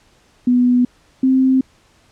sine tone pair in turn, 246.9 / 261.9 Hz, B3 / C4, 0 / +2 cents, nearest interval minor second, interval 102 cents, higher second, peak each -10 dBFS, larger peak neither, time 0.47-0.85 / 1.23-1.61 s, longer neither, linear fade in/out 5 ms, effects pink hiss -54 dBFS RMS until 2.11 s + low-pass 8000 Hz 12 dB/octave

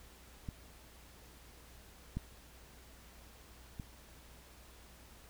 clicks, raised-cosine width 5 ms, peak -28 / -24 / -29 dBFS, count 3, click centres 0.488 / 2.17 / 3.798 s, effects added 60 Hz sine -59 dBFS peak until 5.29 s + pink hiss -59 dBFS RMS until 5.29 s

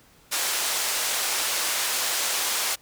white band-pass noise, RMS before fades -26 dBFS, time 0.31-2.76 s, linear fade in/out 20 ms, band 490 to 10000 Hz, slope 12 dB/octave, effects pink hiss -56 dBFS RMS until 2.81 s

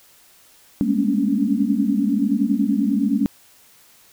sine tone cluster, 201.4 / 212.5 / 233.7 / 274.1 / 284 Hz, G3 / G#3 / A#3 / C#4 / C#4, +47 / +40 / +5 / -19 / +42 cents, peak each -23 dBFS, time 0.81-3.26 s, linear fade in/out 0 ms, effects white hiss -52 dBFS RMS until 4.12 s

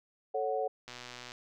sine chord, F# minor, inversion first, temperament equal, 440 / 554.4 / 740 Hz, A4 / C#5 / F#5, 0 / 0 / 0 cents, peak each -34 dBFS, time 0.34-0.68 s, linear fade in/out 10 ms
click train, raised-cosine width 0.2 ms, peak -27 dBFS, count 55, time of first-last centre 0.88-1.319 s, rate 123 Hz
effects none

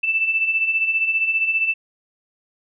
sine beating tone pair, 2637 / 2652 Hz, E7 / E7, 0 / +10 cents, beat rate 15 Hz, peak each -25 / -18 dBFS, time 0.03-1.74 s, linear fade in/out 10 ms, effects none

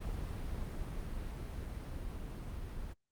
brown noise with level ramp, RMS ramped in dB -39 to -43 dBFS, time 0-2.94 s, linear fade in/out 20 ms, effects noise-tail reverb RT60 0.1 s tail -24 dB re dry + Opus 32 kbps

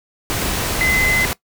sine tone in noise, 2042 Hz, C7, 43 cents flat, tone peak -14 dBFS, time 0.81-1.25 s, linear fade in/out 0 ms, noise pink, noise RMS -21 dBFS, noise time 0.3-1.33 s, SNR +4 dB, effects noise-tail reverb RT60 0.1 s tail -19 dB re dry

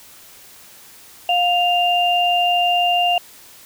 sine tone pair together, 708.3 / 2794 Hz, F5 / F7, +24 / 0 cents, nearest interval 2 octaves, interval 2376 cents, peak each -16 / -18 dBFS, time 1.29-3.18 s, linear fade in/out 2 ms, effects white hiss -44 dBFS RMS until 3.65 s

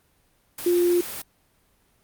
sine tone in noise, 351 Hz, F4, 9 cents sharp, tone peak -17 dBFS, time 0.66-1.01 s, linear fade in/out 5 ms, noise white, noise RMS -34 dBFS, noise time 0.58-1.22 s, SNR +14 dB, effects pink hiss -64 dBFS RMS until 2.03 s + Opus 32 kbps

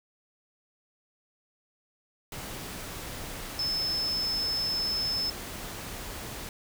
sine tone in noise, 5240 Hz, E8, 11 cents flat, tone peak -27 dBFS, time 3.59-5.3 s, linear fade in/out 2 ms, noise pink, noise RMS -39 dBFS, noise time 2.32-6.49 s, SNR +9 dB, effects none

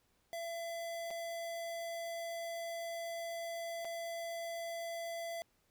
square tone with dropouts, 673 Hz, E5, 36 cents sharp, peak -40 dBFS, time 0.33-5.42 s, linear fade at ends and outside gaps 0 ms, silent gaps 1.105-1.11 / 3.847-3.852 s, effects pink hiss -75 dBFS RMS until 5.7 s

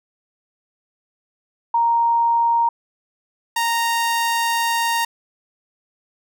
sine / sawtooth tone pair in turn, 932.3 / 928.2 Hz, A#5 / A#5, 0 / -8 cents, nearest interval unison, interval 8 cents, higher first, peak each -14 dBFS, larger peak neither, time 1.74-2.69 / 3.56-5.05 s, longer second, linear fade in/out 5 ms, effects none

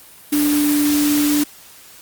sine tone in noise, 293.7 Hz, D4, in tune, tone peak -14 dBFS, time 0.32-1.44 s, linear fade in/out 10 ms, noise white, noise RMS -23 dBFS, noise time 0.32-1.44 s, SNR +6 dB, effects white hiss -43 dBFS RMS until 2.01 s + Opus 32 kbps

